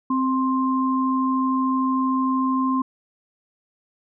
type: tone pair together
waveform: sine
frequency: 261.6 / 1052.2 Hz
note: C4 / C6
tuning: 0 / +9 cents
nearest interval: 2 octaves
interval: 2409 cents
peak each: -20 / -23 dBFS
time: 0.1-2.82 s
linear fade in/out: 5 ms
effects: none